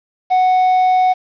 triangle tone, 740 Hz, F#5, in tune, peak -8 dBFS, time 0.3-1.14 s, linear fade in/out 20 ms, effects resampled to 11025 Hz + 7-bit

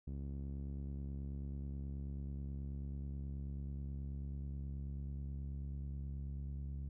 sawtooth tone with low-pass filter sweep, 69.3 Hz, C#2, in tune, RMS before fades -43 dBFS, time 0.07-6.89 s, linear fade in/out 5 ms, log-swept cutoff 240 to 150 Hz, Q 1.1, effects none

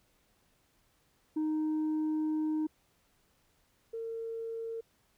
sine tone pair in turn, 310 / 454.9 Hz, D#4 / A#4, -6 / -42 cents, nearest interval perfect fifth, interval 664 cents, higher second, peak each -26 / -35 dBFS, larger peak first, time 1.36-2.67 / 3.93-4.81 s, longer first, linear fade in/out 10 ms, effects tanh soft clip ceiling -28 dBFS + pink hiss -71 dBFS RMS until 5.17 s

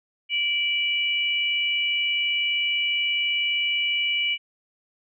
sine tone pair together, 2327 / 2938 Hz, D7 / F#7, -17 / -13 cents, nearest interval major third, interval 404 cents, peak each -24 dBFS, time 0.29-4.38 s, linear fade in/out 50 ms, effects none

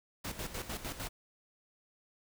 pink noise with tremolo, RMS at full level -39 dBFS, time 0.24-1.09 s, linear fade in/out 10 ms, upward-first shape square, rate 6.6 Hz, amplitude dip 65%, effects none

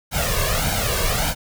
pink noise with flanger, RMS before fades -21 dBFS, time 0.11-1.35 s, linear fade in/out 50 ms, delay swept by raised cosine 1.3 to 1.84 ms, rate 1.7 Hz, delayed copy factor +0.8, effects none

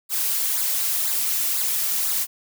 blue noise with flanger, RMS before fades -23 dBFS, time 0.09-2.27 s, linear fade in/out 50 ms, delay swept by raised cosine 0.33 to 4.03 ms, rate 2 Hz, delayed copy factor -0.7, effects none

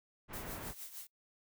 pink low-pass noise, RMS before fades -45 dBFS, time 0.28-0.74 s, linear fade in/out 50 ms, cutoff 2100 Hz, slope 12 dB/octave
blue noise with tremolo, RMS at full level -45 dBFS, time 0.33-1.07 s, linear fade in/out 5 ms, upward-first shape triangle, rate 6.5 Hz, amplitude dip 75%
effects noise-tail reverb RT60 0.1 s tail -22 dB re dry

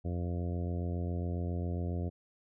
harmonic tone, 87.31 Hz, F2, in tune, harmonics 1 / 2 / 3 / 4 / 5 / 6 / 7 / 8, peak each -33 / -39 / -43 / -45 / -47 / -49 / -50 / -51 dBFS, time 0.04-2.1 s, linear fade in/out 20 ms, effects none

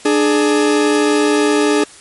40% pulse tone pair together, 297.7 / 421 Hz, D4 / G#4, +24 / +24 cents, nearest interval tritone, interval 600 cents, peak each -13 dBFS, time 0.05-1.84 s, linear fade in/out 5 ms, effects white hiss -40 dBFS RMS until 2 s + MP3 48 kbps

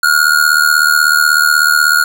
square tone with amplitude modulation, 1432 Hz, F6, 43 cents sharp, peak -5 dBFS, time 0.03-2.04 s, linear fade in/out 5 ms, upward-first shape sine, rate 76.3 Hz, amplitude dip 80%, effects 7-bit

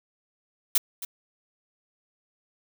blue noise with echo, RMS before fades -20 dBFS, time 0.75-0.78 s, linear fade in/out 5 ms, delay 270 ms, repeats 1, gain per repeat -14 dB, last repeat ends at 1.05 s, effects none

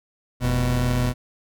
30% pulse tone pair together, 43.5 / 123.47 Hz, F1 / B2, -6 / 0 cents, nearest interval octave + tritone, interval 1806 cents, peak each -22 / -18 dBFS, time 0.4-1.14 s, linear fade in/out 50 ms, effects none

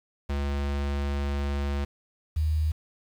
square / sine tone pair in turn, 70.7 / 77.74 Hz, C#2 / D#2, +35 / -1 cents, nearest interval major second, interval 164 cents, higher second, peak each -26 / -22 dBFS, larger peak second, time 0.29-1.85 / 2.36-2.72 s, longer first, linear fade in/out 10 ms, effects low-pass 5000 Hz 12 dB/octave + 8-bit

